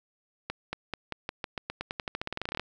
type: accelerating click train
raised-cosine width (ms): 0.3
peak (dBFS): -16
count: 24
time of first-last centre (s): 0.5-2.596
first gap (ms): 230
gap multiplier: 0.9
effects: none